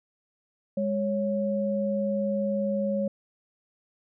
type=tone pair together; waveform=sine; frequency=204.7 / 553.5 Hz; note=G#3 / C#5; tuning=-25 / -3 cents; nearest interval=octave + perfect fourth; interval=1722 cents; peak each=-27 dBFS; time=0.77-3.08 s; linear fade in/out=5 ms; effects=none